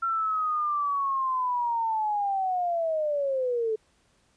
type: linear sweep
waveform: sine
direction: down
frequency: 1360 to 429.3 Hz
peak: -24 dBFS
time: 0.02-3.76 s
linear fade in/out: 10 ms
effects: pink hiss -66 dBFS RMS until 4.36 s + resampled to 22050 Hz